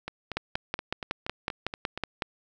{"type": "two click trains", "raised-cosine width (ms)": 0.3, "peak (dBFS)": [-12, -18], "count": [11, 9], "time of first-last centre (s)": [[0.37, 2.222], [0.08, 1.976]], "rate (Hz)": [5.4, 4.22], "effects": []}